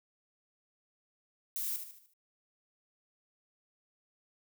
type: noise with echo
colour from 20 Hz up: violet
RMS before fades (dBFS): -36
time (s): 1.56-1.76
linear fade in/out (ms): 0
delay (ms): 75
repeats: 5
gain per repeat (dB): -7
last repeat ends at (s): 2.135
effects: none